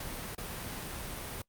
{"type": "noise with dropouts", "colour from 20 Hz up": "pink", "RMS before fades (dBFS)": -40, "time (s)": [0, 1.42], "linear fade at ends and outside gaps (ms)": 5, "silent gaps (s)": [0.351, 0.379], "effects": ["noise-tail reverb RT60 0.1 s tail -21 dB re dry", "Opus 48 kbps"]}